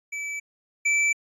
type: tone pair in turn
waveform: square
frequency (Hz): 2306 / 2322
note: D7 / D7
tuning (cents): -32 / -20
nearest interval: unison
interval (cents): 12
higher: second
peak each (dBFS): -30 / -20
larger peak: second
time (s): 0.12-0.4 / 0.85-1.13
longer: neither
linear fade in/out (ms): 10
effects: resampled to 24000 Hz